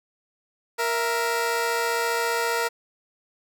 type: tone pair together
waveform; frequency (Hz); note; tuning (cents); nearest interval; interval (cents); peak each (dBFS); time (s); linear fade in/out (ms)
15% pulse; 467.6 / 664; A#4 / E5; +5 / +12; tritone; 607; -17 / -24; 0.78-2.69; 20
effects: none